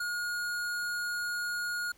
sine tone with hard clipping, 1435 Hz, F6, 47 cents sharp, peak -33 dBFS, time 0-1.92 s, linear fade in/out 5 ms, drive 16 dB, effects pink hiss -62 dBFS RMS until 1.97 s

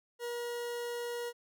40% pulse tone, 477.8 Hz, A#4, 43 cents sharp, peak -35 dBFS, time 0.19-1.33 s, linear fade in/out 50 ms, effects none

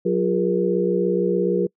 sine tone cluster, 183.5 / 351.9 / 408.9 / 475.7 Hz, F#3 / F4 / G#4 / A#4, -14 / +13 / -27 / +35 cents, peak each -23 dBFS, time 0.05-1.67 s, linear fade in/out 10 ms, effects noise-tail reverb RT60 0.1 s tail -26 dB re dry

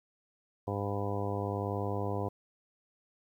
harmonic tone with a mistuned harmonic, 101.1 Hz, G#2, 46 cents flat, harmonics 1 / 2 / 3 / 4 / 5 / 6 / 7 / 8 / 9 / 10, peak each -35 / -41 / -41 / -39 / -39 / -45 / -41 / -45 / -47 / -43 dBFS, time 0.67-2.29 s, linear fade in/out 10 ms, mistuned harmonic 10, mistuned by -35 cents, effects 11-bit

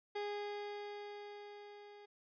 30% pulse tone with level ramp, 411.7 Hz, G#4, 15 cents flat, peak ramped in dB -35 to -52 dBFS, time 0.15-2.06 s, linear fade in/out 10 ms, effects resampled to 11025 Hz

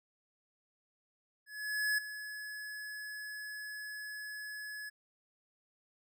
square tone with ADSR envelope, 1700 Hz, G#6, 40 cents sharp, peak -29 dBFS, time 1.46-4.9 s, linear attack 520 ms, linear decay 7 ms, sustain -13 dB, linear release 17 ms, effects none

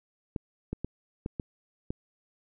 clicks, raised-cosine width 3 ms, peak -19 dBFS, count 6, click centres 0.362 / 0.73 / 0.846 / 1.261 / 1.398 / 1.905 s, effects none

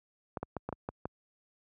clicks, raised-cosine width 1 ms, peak -21 dBFS, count 7, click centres 0.372 / 0.43 / 0.567 / 0.69 / 0.727 / 0.889 / 1.055 s, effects high-pass 60 Hz 12 dB/octave

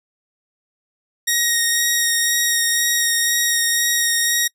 10% pulse tone with vibrato, 1875 Hz, A#6, 10 cents sharp, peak -7 dBFS, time 1.27-4.48 s, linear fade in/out 10 ms, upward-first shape sine, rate 2 Hz, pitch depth 13 cents each way, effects noise-tail reverb RT60 0.1 s tail -25 dB re dry

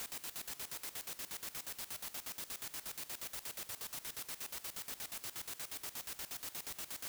white noise with tremolo, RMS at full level -43 dBFS, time 0-7.08 s, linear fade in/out 0 ms, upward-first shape square, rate 8.4 Hz, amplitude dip 80%, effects none

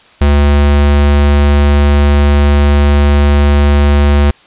square tone, 72.1 Hz, D2, 31 cents flat, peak -6 dBFS, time 0.21-4.31 s, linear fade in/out 5 ms, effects white hiss -43 dBFS RMS until 4.46 s + resampled to 8000 Hz

